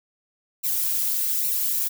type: noise with flanger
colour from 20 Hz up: violet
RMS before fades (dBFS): -24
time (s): 0.63-1.89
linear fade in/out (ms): 20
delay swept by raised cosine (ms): 0.6 to 5.2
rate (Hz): 1.2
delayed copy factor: -0.85
effects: none